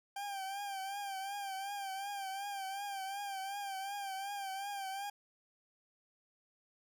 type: tone with vibrato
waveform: 40% pulse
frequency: 789 Hz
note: G5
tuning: 11 cents sharp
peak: -38 dBFS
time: 0.16-5.1 s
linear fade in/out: 5 ms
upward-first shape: triangle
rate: 2.7 Hz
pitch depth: 66 cents each way
effects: none